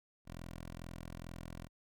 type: tone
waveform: 10% pulse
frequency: 42.31 Hz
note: E1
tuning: 46 cents sharp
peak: -37 dBFS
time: 0.25-1.69 s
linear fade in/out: 50 ms
effects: none